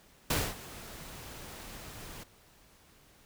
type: noise with ADSR envelope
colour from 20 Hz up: pink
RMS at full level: -28 dBFS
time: 0.3-2.24 s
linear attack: 5 ms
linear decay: 240 ms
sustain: -18 dB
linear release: 13 ms
effects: pink hiss -61 dBFS RMS until 3.25 s